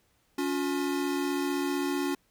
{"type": "tone pair together", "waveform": "square", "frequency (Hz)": [282.2, 357.9], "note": ["C#4", "F4"], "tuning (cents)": [31, 42], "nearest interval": "major third", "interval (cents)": 411, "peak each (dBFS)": [-30, -32], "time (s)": [0.38, 2.15], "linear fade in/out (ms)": 5, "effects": ["pink hiss -69 dBFS RMS until 2.3 s"]}